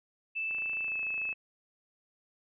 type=tone with pitch glide; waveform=sine; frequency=2637 to 2604 Hz; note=E7 to E7; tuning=0 to -22 cents; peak=-31 dBFS; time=0.35-1.34 s; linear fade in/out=20 ms; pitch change=-22 cents; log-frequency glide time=0.82-0.99 s
type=click train; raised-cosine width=0.5 ms; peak=-35 dBFS; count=23; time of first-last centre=0.51-1.328 s; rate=26.9 Hz
effects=none